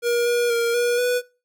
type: tone with pitch steps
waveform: square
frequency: 475.6 / 479.3 / 467.7 / 481.1 / 492.3 Hz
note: A#4 / A#4 / A#4 / B4 / B4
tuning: +35 / +48 / +6 / -45 / -6 cents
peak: -19 dBFS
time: 0.02-1.22 s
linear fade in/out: 50 ms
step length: 240 ms
effects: noise-tail reverb RT60 0.3 s tail -20 dB re dry